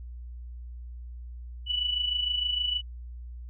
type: tone with amplitude modulation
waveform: sine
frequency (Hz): 2960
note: F#7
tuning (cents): 0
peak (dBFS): -23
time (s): 1.66-2.82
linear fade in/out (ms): 50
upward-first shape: sine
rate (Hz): 26.5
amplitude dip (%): 60
effects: added 60 Hz sine -38 dBFS peak until 3.49 s